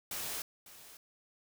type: noise with echo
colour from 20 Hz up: white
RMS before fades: -39 dBFS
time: 0.11-0.42 s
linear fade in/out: 2 ms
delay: 550 ms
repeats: 1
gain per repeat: -15 dB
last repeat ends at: 0.97 s
effects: none